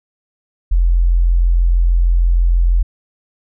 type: tone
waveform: sine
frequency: 43.17 Hz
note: F1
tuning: 19 cents flat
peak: -9 dBFS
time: 0.71-2.83 s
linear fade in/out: 10 ms
effects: none